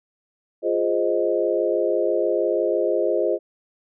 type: chord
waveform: sine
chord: F minor seventh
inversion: none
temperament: equal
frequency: 349.2 / 415.3 / 523.3 / 622.3 Hz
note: F4 / Ab4 / C5 / Eb5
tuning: 0 / 0 / 0 / 0 cents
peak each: -24 dBFS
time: 0.62-3.39 s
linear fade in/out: 50 ms
effects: none